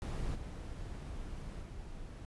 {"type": "noise with level steps", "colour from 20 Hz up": "brown", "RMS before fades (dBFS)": [-37, -43, -46], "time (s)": [0.02, 2.25], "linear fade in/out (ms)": 0, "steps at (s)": [0.34, 1.61], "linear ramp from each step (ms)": 20, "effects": ["resampled to 24000 Hz"]}